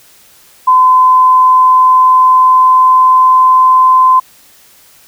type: tone with pitch glide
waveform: sine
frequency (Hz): 1021 to 1029.3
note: C6 to C6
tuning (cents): -43 to -29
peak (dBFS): -3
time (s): 0.67-4.2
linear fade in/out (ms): 10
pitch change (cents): +14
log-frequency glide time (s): 0.8-3.92
effects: white hiss -43 dBFS RMS until 5.07 s